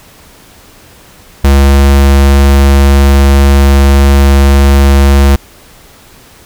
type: tone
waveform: square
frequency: 69.3 Hz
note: C#2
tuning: in tune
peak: -3 dBFS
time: 1.44-5.36 s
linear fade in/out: 5 ms
effects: pink hiss -38 dBFS RMS until 6.45 s